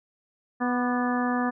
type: harmonic tone with a mistuned harmonic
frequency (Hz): 246.9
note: B3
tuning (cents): 0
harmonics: 1 / 2 / 3 / 4 / 5 / 6 / 7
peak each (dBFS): -25 / -34 / -31 / -34 / -33 / -39 / -34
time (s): 0.6-1.51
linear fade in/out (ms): 20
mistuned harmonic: 5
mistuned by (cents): -35
effects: none